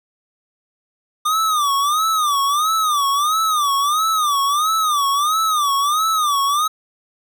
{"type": "tone with vibrato", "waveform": "square", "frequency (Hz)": 1203, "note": "D6", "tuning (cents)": 41, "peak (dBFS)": -16, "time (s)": [1.25, 6.68], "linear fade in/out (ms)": 10, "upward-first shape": "sine", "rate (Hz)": 1.5, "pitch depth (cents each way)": 150, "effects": []}